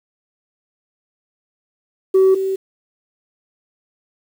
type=tone pair in turn; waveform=sine; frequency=380.7 / 384 Hz; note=F#4 / G4; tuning=+49 / -36 cents; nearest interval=unison; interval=15 cents; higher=second; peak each=-7 / -17 dBFS; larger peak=first; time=2.14-2.35 / 2.35-2.56 s; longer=neither; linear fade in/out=10 ms; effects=tanh soft clip ceiling -7 dBFS + 7-bit